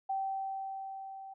sine tone with level ramp, 775 Hz, G5, 20 cents flat, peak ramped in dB -30 to -44 dBFS, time 0.09-1.34 s, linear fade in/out 10 ms, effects none

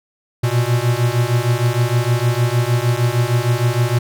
square beating tone pair, 117.4 / 123.9 Hz, A#2 / B2, +13 / +6 cents, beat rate 6.5 Hz, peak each -18 dBFS, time 0.43-3.99 s, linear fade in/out 10 ms, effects none

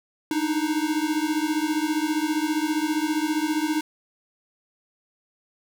square beating tone pair, 301.4 / 316.4 Hz, D4 / D#4, +45 / +29 cents, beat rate 15 Hz, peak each -26 dBFS, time 0.31-3.81 s, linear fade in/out 2 ms, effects none

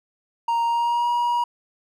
triangle tone with pitch glide, 932.3 to 957.4 Hz, A#5 to A#5, 0 to +46 cents, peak -17 dBFS, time 0.48-1.44 s, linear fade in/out 5 ms, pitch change +46 cents, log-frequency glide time 0.65-1.09 s, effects none

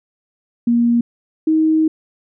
sine tone pair in turn, 236.4 / 315.6 Hz, A#3 / D#4, +24 / +25 cents, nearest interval perfect fourth, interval 501 cents, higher second, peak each -11 dBFS, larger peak neither, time 0.67-1.01 / 1.47-1.88 s, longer second, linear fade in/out 5 ms, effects none

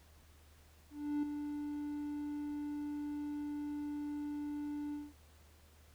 triangle tone with ADSR envelope, 293.7 Hz, D4, in tune, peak -29 dBFS, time 0.9-5.13 s, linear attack 330 ms, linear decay 4 ms, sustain -7 dB, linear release 200 ms, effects added 76 Hz sine -61 dBFS peak until 5.94 s + pink hiss -66 dBFS RMS until 5.94 s

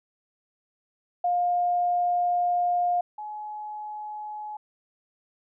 sine tone pair in turn, 708 / 846.3 Hz, F5 / G#5, +23 / +32 cents, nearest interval minor third, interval 309 cents, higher second, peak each -21 / -33 dBFS, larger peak first, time 1.24-3.01 / 3.18-4.57 s, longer first, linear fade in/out 5 ms, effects none

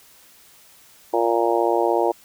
harmonic tone, 116.54 Hz, A#2, in tune, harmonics 3 / 4 / 5 / 6 / 7 / 8, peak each -22 / -23 / -24 / -25 / -25 / -26 dBFS, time 1.13-2.12 s, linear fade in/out 10 ms, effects white hiss -51 dBFS RMS until 2.24 s

